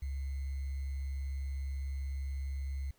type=tone with sample-and-hold; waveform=sine; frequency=68.2 Hz; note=C#2; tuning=28 cents flat; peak=-34 dBFS; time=0.02-2.91 s; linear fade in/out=5 ms; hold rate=2100 Hz; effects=pink hiss -70 dBFS RMS until 2.98 s